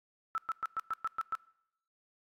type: tone bursts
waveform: sine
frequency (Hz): 1318.5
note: E6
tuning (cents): 0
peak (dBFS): -30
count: 8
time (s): 0.35-1.352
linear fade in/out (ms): 0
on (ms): 29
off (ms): 110
effects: noise-tail reverb RT60 0.8 s tail -23 dB re dry + AAC 48 kbps